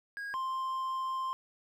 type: tone pair in turn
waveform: triangle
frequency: 1638 / 1049.1 Hz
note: G#6 / C6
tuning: -24 / +4 cents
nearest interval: minor sixth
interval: 772 cents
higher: first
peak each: -35 / -30 dBFS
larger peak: second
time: 0.17-0.34 / 0.34-1.33 s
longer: second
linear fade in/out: 0 ms
effects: none